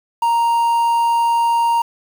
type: tone with quantisation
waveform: triangle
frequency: 932.3 Hz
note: A#5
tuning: in tune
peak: -11 dBFS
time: 0.22-1.82 s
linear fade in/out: 5 ms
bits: 6
effects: none